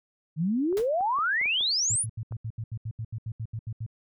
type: exponential sweep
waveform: sine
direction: up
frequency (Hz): 146.83 to 10548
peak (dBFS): -23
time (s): 0.36-2.06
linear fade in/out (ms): 50
type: clicks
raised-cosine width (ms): 1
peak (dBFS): -31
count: 8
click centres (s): 0.727 / 0.798 / 1.008 / 1.187 / 1.414 / 1.458 / 1.609 / 2.323
type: noise with exponential decay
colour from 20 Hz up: pink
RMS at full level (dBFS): -34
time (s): 0.77-0.89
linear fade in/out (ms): 0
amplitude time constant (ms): 26
type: tone bursts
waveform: sine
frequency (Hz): 111.6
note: A2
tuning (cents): +25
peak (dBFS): -30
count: 15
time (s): 1.9-3.864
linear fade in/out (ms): 5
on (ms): 60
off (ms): 76
effects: none